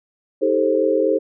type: chord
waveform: sine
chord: A half-diminished seventh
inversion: second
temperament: just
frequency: 316.8 / 396 / 440 / 528 Hz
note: Eb4 / G4 / A4 / C5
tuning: +31 / +18 / 0 / +16 cents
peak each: -22 / -21 / -20 / -19 dBFS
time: 0.41-1.19 s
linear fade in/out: 20 ms
effects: none